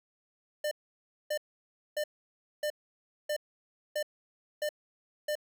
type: tone bursts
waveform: square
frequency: 599 Hz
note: D5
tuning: 34 cents sharp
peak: -30 dBFS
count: 8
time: 0.64-5.354 s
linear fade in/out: 5 ms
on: 73 ms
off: 590 ms
effects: none